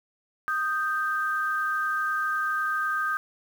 sine tone pair together, 1239.9 / 1568 Hz, D#6 / G6, -6 / 0 cents, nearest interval major third, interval 406 cents, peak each -27 dBFS, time 0.48-3.17 s, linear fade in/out 0 ms, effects 8-bit

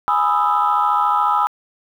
sine chord, E major seventh, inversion first, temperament equal, 830.6 / 987.8 / 1244.5 / 1318.5 Hz, G#5 / B5 / D#6 / E6, 0 / 0 / 0 / 0 cents, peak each -19 dBFS, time 0.08-1.47 s, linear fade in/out 0 ms, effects tanh soft clip ceiling -6 dBFS + 8-bit

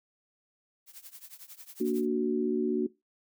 blue noise with tremolo, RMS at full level -45 dBFS, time 0.86-2.06 s, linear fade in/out 50 ms, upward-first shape triangle, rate 11 Hz, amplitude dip 95%
sine chord, Bb augmented, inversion none, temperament equal, 233.1 / 293.7 / 370 Hz, Bb3 / D4 / F#4, 0 / 0 / 0 cents, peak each -30 / -31 / -28 dBFS, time 1.8-2.87 s, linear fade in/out 10 ms
effects noise-tail reverb RT60 0.2 s tail -19 dB re dry

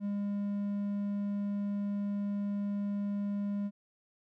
triangle tone, 202.7 Hz, G#3, 42 cents flat, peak -29 dBFS, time 0-3.71 s, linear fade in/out 50 ms, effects none

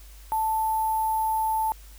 sine tone with sample-and-hold, 880 Hz, A5, in tune, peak -22 dBFS, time 0.32-1.72 s, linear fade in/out 0 ms, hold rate 11025 Hz, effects added 50 Hz sine -44 dBFS peak until 1.98 s + white hiss -53 dBFS RMS until 1.98 s

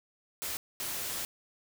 white noise bursts at uneven times, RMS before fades -36 dBFS, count 2, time 0.42-0.57 / 0.8-1.25 s, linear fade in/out 0 ms, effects none

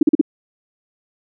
sine tone bursts, 304 Hz, D#4, 40 cents flat, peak -7 dBFS, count 4, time 0.01-0.213 s, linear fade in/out 5 ms, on 20 ms, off 41 ms, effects none

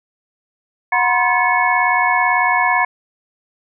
sine tone cluster, 732 / 964 / 1042 / 1724 / 2203 Hz, F#5 / B5 / C6 / A6 / C#7, -19 / -42 / -7 / -36 / -11 cents, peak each -19 dBFS, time 0.92-2.85 s, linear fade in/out 5 ms, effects none

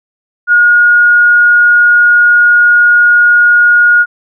sine tone, 1437 Hz, F6, 49 cents sharp, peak -3 dBFS, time 0.47-4.06 s, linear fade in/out 50 ms, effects none

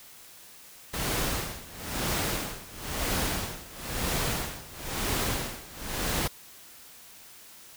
pink noise with tremolo, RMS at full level -28 dBFS, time 0.93-6.28 s, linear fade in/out 10 ms, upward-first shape sine, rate 1 Hz, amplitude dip 90%, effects white hiss -50 dBFS RMS until 7.76 s

